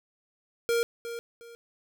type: tone with echo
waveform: square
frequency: 467.5 Hz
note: A#4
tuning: 5 cents sharp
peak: -24 dBFS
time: 0.69-0.83 s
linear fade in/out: 0 ms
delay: 360 ms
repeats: 2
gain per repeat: -11 dB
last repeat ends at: 1.55 s
effects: none